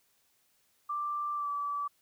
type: tone with pitch glide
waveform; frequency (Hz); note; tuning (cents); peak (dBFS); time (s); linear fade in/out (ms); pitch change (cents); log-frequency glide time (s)
sine; 1178 to 1153.8; D6 to D6; +5 to -31; -31; 0.89-1.88; 10; -36; 1.35-1.49
effects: white hiss -71 dBFS RMS until 2.01 s